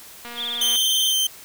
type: click train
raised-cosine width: 0.3 ms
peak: -21 dBFS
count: 122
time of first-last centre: 0.25-0.758 s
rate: 238 Hz
type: tone with vibrato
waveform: sine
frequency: 3410 Hz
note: G#7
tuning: 45 cents sharp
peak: -25 dBFS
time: 0.35-1.14 s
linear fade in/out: 50 ms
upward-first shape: triangle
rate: 20 Hz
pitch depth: 130 cents each way
type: tone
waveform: sawtooth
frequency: 3116 Hz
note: G7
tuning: 11 cents flat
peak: -15 dBFS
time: 0.61-1.27 s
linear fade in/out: 5 ms
effects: white hiss -43 dBFS RMS until 1.44 s